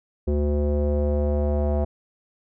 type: tone with low-pass filter sweep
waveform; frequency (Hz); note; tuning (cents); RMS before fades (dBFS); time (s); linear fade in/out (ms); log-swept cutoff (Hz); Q
square; 73.42; D2; 0; -22; 0.27-1.85; 10; 430 to 650; 3.8
effects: none